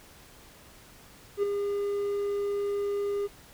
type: tone with ADSR envelope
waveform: triangle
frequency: 405.1 Hz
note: G#4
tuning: 43 cents flat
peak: -19 dBFS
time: 1.37-3.28 s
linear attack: 60 ms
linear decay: 7 ms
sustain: -6 dB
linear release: 26 ms
effects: pink hiss -53 dBFS RMS until 3.53 s